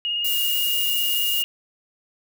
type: tone with vibrato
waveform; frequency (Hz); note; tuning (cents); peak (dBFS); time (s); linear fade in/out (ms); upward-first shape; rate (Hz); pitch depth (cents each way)
sine; 2854; F7; +37; -22; 0.05-1.44; 0; sine; 18; 19
type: noise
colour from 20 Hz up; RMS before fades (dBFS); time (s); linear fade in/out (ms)
violet; -25; 0.24-1.43; 10
effects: none